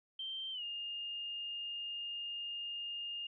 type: tone with pitch glide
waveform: sine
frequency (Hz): 3136 to 2826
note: G7 to F7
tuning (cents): 0 to +20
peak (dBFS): -39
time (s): 0.19-3.27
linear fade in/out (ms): 5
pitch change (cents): -180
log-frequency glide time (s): 0.52-0.63
effects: none